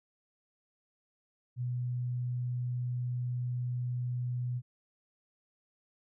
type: tone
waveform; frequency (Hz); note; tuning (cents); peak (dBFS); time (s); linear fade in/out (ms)
sine; 123.47; B2; 0; -31; 1.56-4.62; 50
effects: none